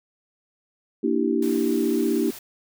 sine chord, E half-diminished seventh, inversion second, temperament equal with one note detuned, 233.1 / 293.7 / 329.6 / 389.7 Hz, Bb3 / D4 / E4 / G4, 0 / 0 / 0 / -10 cents, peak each -25 dBFS, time 1.03-2.31 s, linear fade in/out 10 ms
white noise, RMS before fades -40 dBFS, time 1.42-2.39 s, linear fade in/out 5 ms
effects none

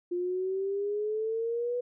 sine exponential sweep, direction up, 349.9 to 493.9 Hz, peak -28 dBFS, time 0.11-1.81 s, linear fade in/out 10 ms, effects none

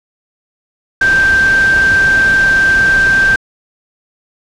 sine tone in noise, 1568 Hz, G6, in tune, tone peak -7 dBFS, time 1.01-3.36 s, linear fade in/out 5 ms, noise pink, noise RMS -21 dBFS, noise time 1.01-3.36 s, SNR +11 dB, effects low-pass 6000 Hz 12 dB/octave

